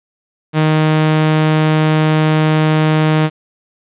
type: tone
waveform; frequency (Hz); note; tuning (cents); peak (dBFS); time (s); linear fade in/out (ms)
sawtooth; 155.56; D#3; 0; -6; 0.53-3.3; 50
effects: resampled to 8000 Hz + 7-bit

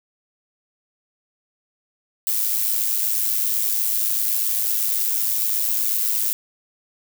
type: noise with amplitude modulation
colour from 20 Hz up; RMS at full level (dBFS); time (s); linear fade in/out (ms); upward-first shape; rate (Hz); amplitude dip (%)
violet; -19; 2.27-6.33; 0; sine; 108; 55
effects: none

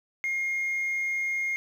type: tone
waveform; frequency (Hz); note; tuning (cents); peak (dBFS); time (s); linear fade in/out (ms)
sine; 2135; C7; +34; -24; 0.24-1.56; 0
effects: tanh soft clip ceiling -24 dBFS + 9-bit

